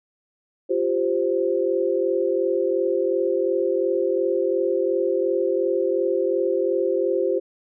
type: chord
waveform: sine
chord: F suspended second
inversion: none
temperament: equal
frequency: 349.2 / 392 / 523.3 Hz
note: F4 / G4 / C5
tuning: 0 / 0 / 0 cents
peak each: -24 / -23 / -23 dBFS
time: 0.69-7.4 s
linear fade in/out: 20 ms
effects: none